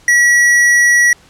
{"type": "tone with hard clipping", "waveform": "sine", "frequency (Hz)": 1930, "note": "B6", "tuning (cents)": -40, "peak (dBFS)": -8, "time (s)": [0.08, 1.13], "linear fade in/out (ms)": 2, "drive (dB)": 17, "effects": ["pink hiss -46 dBFS RMS until 1.29 s", "low-pass 9000 Hz 12 dB/octave"]}